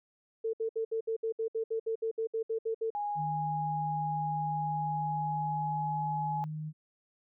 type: tone bursts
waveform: sine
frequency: 448.3 Hz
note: A4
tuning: 32 cents sharp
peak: -29 dBFS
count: 16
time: 0.44-2.904 s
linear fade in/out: 10 ms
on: 94 ms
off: 64 ms
type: tone with pitch glide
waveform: sine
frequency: 826 to 843.4 Hz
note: G#5 to G#5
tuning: -10 to +26 cents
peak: -31 dBFS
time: 2.95-6.44 s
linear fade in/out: 0 ms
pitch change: +36 cents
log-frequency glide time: 4.42-6.05 s
type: tone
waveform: sine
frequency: 154.3 Hz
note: D#3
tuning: 14 cents flat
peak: -35 dBFS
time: 3.15-6.73 s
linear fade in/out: 50 ms
effects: none